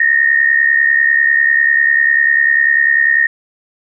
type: tone with amplitude modulation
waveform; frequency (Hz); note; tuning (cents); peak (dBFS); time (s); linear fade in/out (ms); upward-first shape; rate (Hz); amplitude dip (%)
sine; 1846; A#6; -17; -5; 0-3.27; 5; sine; 70.1; 75
effects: none